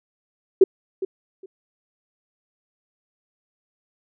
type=tone with echo; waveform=sine; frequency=381.2 Hz; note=G4; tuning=48 cents flat; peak=-7 dBFS; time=0.61-0.64 s; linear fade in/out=5 ms; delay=410 ms; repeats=2; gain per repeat=-15 dB; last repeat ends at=1.46 s; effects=none